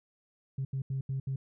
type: tone bursts at uneven times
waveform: sine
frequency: 134.2 Hz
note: C3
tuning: 44 cents sharp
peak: -29 dBFS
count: 5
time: 0.58-0.65 / 0.73-0.82 / 0.9-1.01 / 1.09-1.2 / 1.27-1.36 s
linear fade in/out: 5 ms
effects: tanh soft clip ceiling -27 dBFS